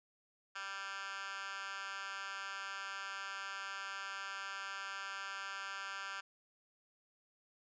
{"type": "tone with high-pass filter", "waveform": "10% pulse", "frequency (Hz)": 196, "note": "G3", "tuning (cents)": 0, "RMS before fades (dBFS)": -44, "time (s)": [0.55, 6.21], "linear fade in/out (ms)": 10, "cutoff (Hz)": 1600, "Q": 3.9, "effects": ["resampled to 16000 Hz"]}